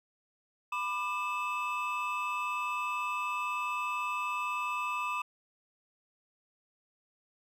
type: tone cluster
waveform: triangle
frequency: 994 / 1195 / 2609 Hz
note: B5 / D6 / E7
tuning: +11 / +30 / -18 cents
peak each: -34 / -33 / -35 dBFS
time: 0.72-5.22 s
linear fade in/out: 5 ms
effects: none